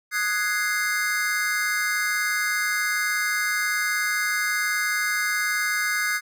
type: chord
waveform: square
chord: Ab dominant seventh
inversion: second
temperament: equal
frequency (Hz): 1244.5 / 1480 / 1661.2 / 2093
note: Eb6 / Gb6 / Ab6 / C7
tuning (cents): 0 / 0 / 0 / 0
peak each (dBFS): -33 / -29 / -28 / -27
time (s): 0.11-6.21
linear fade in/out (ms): 50
effects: none